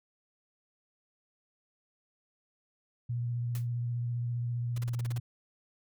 sine tone with vibrato, 119.9 Hz, A#2, 49 cents sharp, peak -30 dBFS, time 3.09-5.2 s, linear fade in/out 10 ms, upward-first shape sine, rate 15 Hz, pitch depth 19 cents each way
white noise with exponential decay, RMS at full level -41 dBFS, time 3.55-3.67 s, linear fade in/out 1 ms, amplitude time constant 25 ms
pink noise bursts, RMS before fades -44 dBFS, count 8, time 4.76-5.181 s, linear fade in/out 5 ms, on 22 ms, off 35 ms
effects none

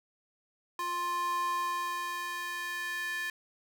square tone with high-pass filter sweep, 350.2 Hz, F4, 5 cents sharp, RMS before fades -34 dBFS, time 0.79-3.3 s, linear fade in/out 2 ms, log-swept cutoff 860 to 1800 Hz, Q 3.9, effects none

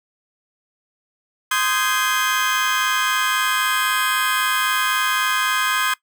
30% pulse chord, Ab major seventh, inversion first, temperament just, 1038.3 / 1245.9 / 1557.4 / 1661.2 Hz, C6 / Eb6 / G6 / Ab6, -14 / +2 / -12 / 0 cents, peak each -21 dBFS, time 1.51-5.94 s, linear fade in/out 5 ms, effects noise-tail reverb RT60 0.1 s tail -20 dB re dry

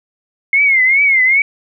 sine tone with vibrato, 2147 Hz, C7, 44 cents sharp, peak -8 dBFS, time 0.53-1.42 s, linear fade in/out 2 ms, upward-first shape triangle, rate 2.5 Hz, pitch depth 130 cents each way, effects none

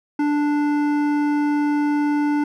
sine tone with hard clipping, 293.7 Hz, D4, in tune, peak -19 dBFS, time 0.19-2.44 s, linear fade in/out 5 ms, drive 12 dB, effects none

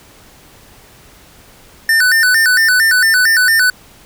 square tone with vibrato, 1641 Hz, G#6, 21 cents flat, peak -9 dBFS, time 1.89-3.7 s, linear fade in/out 2 ms, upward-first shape square, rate 4.4 Hz, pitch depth 160 cents each way, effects pink hiss -43 dBFS RMS until 4.05 s

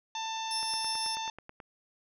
harmonic tone, 891 Hz, A5, 22 cents sharp, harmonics 1 / 2 / 3 / 4 / 5 / 6 / 7, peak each -35 / -48 / -44 / -40 / -50 / -48 / -45 dBFS, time 0.15-1.3 s, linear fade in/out 2 ms
35% pulse tone with tremolo, 5340 Hz, E8, 22 cents sharp, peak -29 dBFS, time 0.51-1.15 s, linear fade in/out 0 ms, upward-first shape sine, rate 6.2 Hz, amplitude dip 30%
click train, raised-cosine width 0.5 ms, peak -30 dBFS, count 10, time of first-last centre 0.63-1.602 s, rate 9.26 Hz
effects none

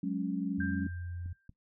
sine chord, F# suspended second, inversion none, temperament equal, 185 / 207.7 / 277.2 Hz, F#3 / G#3 / C#4, 0 / 0 / 0 cents, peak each -34 / -36 / -34 dBFS, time 0.03-0.87 s, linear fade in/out 5 ms
sine tone, 87.31 Hz, F2, in tune, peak -37 dBFS, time 0.58-1.33 s, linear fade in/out 5 ms
sine tone with exponential decay, 1582 Hz, G6, 15 cents sharp, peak -35 dBFS, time 0.6-1.48 s, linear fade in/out 5 ms, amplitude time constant 190 ms
clicks, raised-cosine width 5 ms, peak -36 dBFS, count 2, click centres 1.26 / 1.494 s
effects noise-tail reverb RT60 0.1 s tail -18 dB re dry

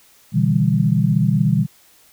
sine chord, E minor seventh, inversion second, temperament just, 123.61 / 148.33 / 164.81 / 197.78 Hz, B2 / D3 / E3 / G3, +2 / +18 / 0 / +16 cents, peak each -19 dBFS, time 0.32-1.67 s, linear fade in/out 50 ms, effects white hiss -52 dBFS RMS until 2.12 s

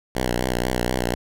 5% pulse tone with vibrato, 61.74 Hz, B1, in tune, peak -10 dBFS, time 0.15-1.15 s, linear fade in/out 5 ms, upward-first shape sine, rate 4.1 Hz, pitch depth 69 cents each way, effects none

